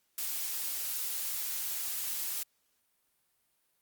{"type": "noise", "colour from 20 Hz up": "blue", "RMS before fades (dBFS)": -35, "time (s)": [0.18, 2.43], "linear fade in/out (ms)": 2, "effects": ["white hiss -75 dBFS RMS until 3.81 s", "Opus 48 kbps"]}